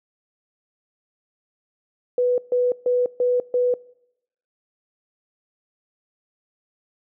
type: tone bursts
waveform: sine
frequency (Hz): 493.9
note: B4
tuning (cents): 0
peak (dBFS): -16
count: 5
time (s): 2.18-3.74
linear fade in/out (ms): 2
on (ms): 200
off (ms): 140
effects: noise-tail reverb RT60 0.8 s tail -23 dB re dry